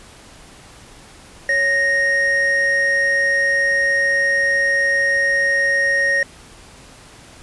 triangle tone pair together, 554.4 / 1863.3 Hz, C#5 / A#6, 0 / -1 cents, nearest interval octave + major sixth, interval 2099 cents, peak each -22 / -13 dBFS, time 1.49-6.23 s, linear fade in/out 2 ms, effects pink hiss -43 dBFS RMS until 7.42 s + resampled to 24000 Hz

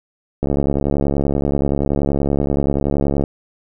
click train, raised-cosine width 2 ms, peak -5 dBFS, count 199, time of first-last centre 0.43-3.239 s, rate 70.5 Hz, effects none

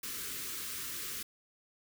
white band-stop noise, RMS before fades -40 dBFS, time 0.03-1.23 s, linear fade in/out 5 ms, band 490 to 1100 Hz, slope 48 dB/octave, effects none

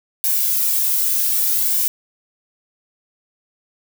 violet noise with flanger, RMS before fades -18 dBFS, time 0.24-1.88 s, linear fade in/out 0 ms, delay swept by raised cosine 1.5 to 2.18 ms, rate 0.61 Hz, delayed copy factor -0.65, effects none

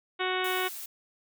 harmonic tone, 370 Hz, F#4, in tune, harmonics 1 / 2 / 3 / 4 / 5 / 6 / 7 / 8 / 9 / 10, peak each -32 / -35 / -35 / -35 / -38 / -36 / -42 / -38 / -43 / -40 dBFS, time 0.19-0.69 s, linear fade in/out 20 ms
blue noise, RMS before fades -40 dBFS, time 0.44-0.86 s, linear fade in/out 5 ms
effects none

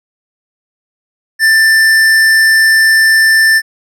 triangle tone with hard clipping, 1776 Hz, A6, 16 cents sharp, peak -7 dBFS, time 1.39-3.62 s, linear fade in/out 50 ms, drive 16 dB, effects none

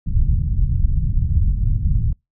pink low-pass noise, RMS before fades -17 dBFS, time 0.06-2.13 s, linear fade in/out 10 ms, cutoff 130 Hz, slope 24 dB/octave, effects noise-tail reverb RT60 0.2 s tail -25 dB re dry

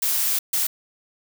blue noise bursts at uneven times, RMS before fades -22 dBFS, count 2, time 0.02-0.39 / 0.53-0.67 s, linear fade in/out 5 ms, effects none

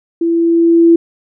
sine tone with level ramp, 335.1 Hz, E4, 29 cents sharp, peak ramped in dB -11 to -3 dBFS, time 0.21-0.96 s, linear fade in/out 5 ms, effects none

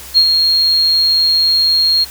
sine tone with ADSR envelope, 4254 Hz, C8, 28 cents sharp, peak -4 dBFS, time 0.14-2.05 s, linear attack 34 ms, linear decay 70 ms, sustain -5 dB, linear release 19 ms, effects added 65 Hz sine -39 dBFS peak until 2.1 s + white hiss -33 dBFS RMS until 2.1 s

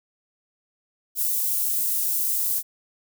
white high-pass noise, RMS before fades -24 dBFS, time 1.15-2.63 s, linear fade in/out 50 ms, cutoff 11000 Hz, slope 12 dB/octave, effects none

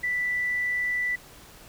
triangle tone with tanh clipping, 1975.5 Hz, B6, in tune, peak -24 dBFS, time 0.03-1.16 s, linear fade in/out 10 ms, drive 3 dB, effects pink hiss -49 dBFS RMS until 1.68 s

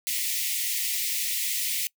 white high-pass noise, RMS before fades -28 dBFS, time 0.07-1.87 s, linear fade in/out 0 ms, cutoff 1900 Hz, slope 96 dB/octave, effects noise-tail reverb RT60 0.1 s tail -24 dB re dry

